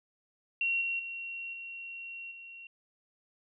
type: tone with level steps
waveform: sine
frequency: 2739 Hz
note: F7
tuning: 34 cents flat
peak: -27 / -30 / -37 / -40 / -45 dBFS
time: 0.61-2.67 s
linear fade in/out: 2 ms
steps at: 0.81 / 0.99 / 1.53 / 2.31 s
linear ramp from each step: 5 ms
effects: none